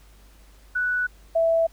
sine tone pair in turn, 1480 / 659.3 Hz, F#6 / E5, 0 / 0 cents, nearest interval octave + major second, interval 1400 cents, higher first, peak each -21 / -17 dBFS, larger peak second, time 0.75-1.07 / 1.35-1.67 s, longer neither, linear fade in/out 10 ms, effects added 50 Hz sine -49 dBFS peak until 1.72 s + pink hiss -57 dBFS RMS until 1.72 s

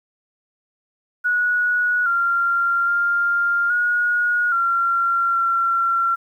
sine tone with pitch steps, 1462 / 1385 / 1398 / 1445 / 1374 / 1364 Hz, F#6 / F6 / F6 / F#6 / F6 / F6, -21 / -15 / +1 / -41 / -29 / -41 cents, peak -16 dBFS, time 1.24-6.16 s, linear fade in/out 20 ms, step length 820 ms, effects 9-bit

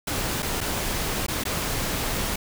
pink noise with dropouts, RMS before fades -27 dBFS, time 0.07-2.36 s, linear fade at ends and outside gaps 5 ms, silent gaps 0.423-0.427 / 0.607-0.611 / 1.266-1.282 / 1.438-1.452 s, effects none

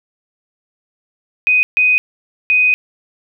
sine tone bursts at uneven times, 2499 Hz, D#7, 7 cents sharp, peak -9 dBFS, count 3, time 1.47-1.63 / 1.77-1.98 / 2.5-2.74 s, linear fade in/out 0 ms, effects none

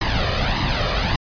pink noise with flanger, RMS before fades -20 dBFS, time 0.01-1.16 s, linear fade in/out 5 ms, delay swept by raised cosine 1 to 1.7 ms, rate 1.7 Hz, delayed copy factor +0.65, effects resampled to 11025 Hz

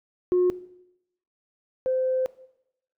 sine tone pair in turn, 360.7 / 517.1 Hz, F#4 / C5, -44 / -20 cents, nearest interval tritone, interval 624 cents, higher second, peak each -16 / -21 dBFS, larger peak first, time 0.32-0.5 / 1.86-2.26 s, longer second, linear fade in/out 0 ms, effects noise-tail reverb RT60 0.8 s tail -18 dB re dry + tanh soft clip ceiling -15 dBFS

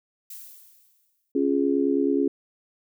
violet noise with exponential decay, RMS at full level -38 dBFS, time 0.3-1.32 s, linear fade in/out 5 ms, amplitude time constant 220 ms
sine chord, Db major, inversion none, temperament just, 277.2 / 346.5 / 415.8 Hz, Db4 / F4 / Ab4, 0 / -14 / +2 cents, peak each -22 / -26 / -25 dBFS, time 1.35-2.28 s, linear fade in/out 5 ms
effects none

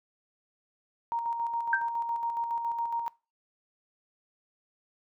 sine tone with tremolo, 932.3 Hz, A#5, in tune, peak -27 dBFS, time 1.12-3.08 s, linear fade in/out 0 ms, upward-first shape square, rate 7.2 Hz, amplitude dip 40%
sine tone with exponential decay, 1568 Hz, G6, in tune, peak -19 dBFS, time 1.73-1.9 s, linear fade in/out 2 ms, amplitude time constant 36 ms
effects noise-tail reverb RT60 0.3 s tail -23 dB re dry

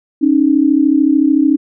sine tone pair together, 274.1 / 307.7 Hz, C#4 / D#4, -19 / -19 cents, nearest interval major second, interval 200 cents, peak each -11 dBFS, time 0.21-1.57 s, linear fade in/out 20 ms, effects none

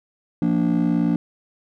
triangle chord, Bb major, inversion second, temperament just, 174.81 / 233.1 / 291.4 Hz, F3 / Bb3 / D4, +2 / 0 / -13 cents, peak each -18 dBFS, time 0.42-1.16 s, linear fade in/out 2 ms, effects tanh soft clip ceiling -11 dBFS

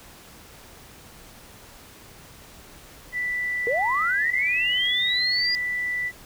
sine tone, 1975.5 Hz, B6, in tune, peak -24 dBFS, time 3.12-6.12 s, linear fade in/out 50 ms
sine linear sweep, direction up, 443 to 4884 Hz, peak -22 dBFS, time 3.67-5.55 s, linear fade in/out 0 ms
effects pink hiss -47 dBFS RMS until 6.25 s

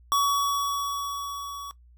square tone with level ramp, 1129 Hz, C#6, 31 cents sharp, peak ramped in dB -20 to -36 dBFS, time 0.12-1.71 s, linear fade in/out 0 ms, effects noise-tail reverb RT60 0.1 s tail -17 dB re dry + added 60 Hz sine -51 dBFS peak until 1.97 s

